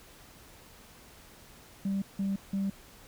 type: tone bursts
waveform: sine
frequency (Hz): 196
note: G3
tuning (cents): 0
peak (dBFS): -26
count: 3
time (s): 1.85-2.7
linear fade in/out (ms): 5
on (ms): 170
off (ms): 170
effects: tanh soft clip ceiling -25 dBFS + pink hiss -54 dBFS RMS until 3.07 s